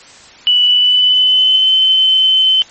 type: tone with pitch glide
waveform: sine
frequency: 2960 to 3063 Hz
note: F#7 to G7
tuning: 0 to -41 cents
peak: -7 dBFS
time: 0.47-2.62 s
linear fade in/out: 0 ms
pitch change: +59 cents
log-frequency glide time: 0.66-1.7 s
effects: white hiss -39 dBFS RMS until 2.7 s + MP3 32 kbps